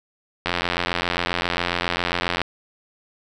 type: click train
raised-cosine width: 0.3 ms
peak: -5 dBFS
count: 172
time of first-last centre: 0.46-2.417 s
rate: 87.4 Hz
effects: none